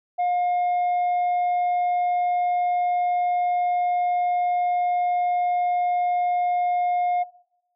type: tone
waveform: sine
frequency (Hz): 713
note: F5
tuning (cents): +36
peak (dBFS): -17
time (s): 0.18-7.24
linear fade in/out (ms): 20
effects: noise-tail reverb RT60 0.8 s tail -20 dB re dry + tanh soft clip ceiling -19 dBFS